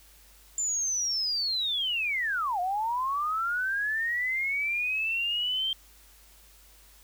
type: linear two-way sweep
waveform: sine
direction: down then up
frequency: 7210 to 698.5 to 3170 Hz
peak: -26 dBFS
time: 0.58-5.73 s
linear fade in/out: 2 ms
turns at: 2.6 s
effects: added 50 Hz sine -57 dBFS peak until 7.03 s + white hiss -57 dBFS RMS until 7.03 s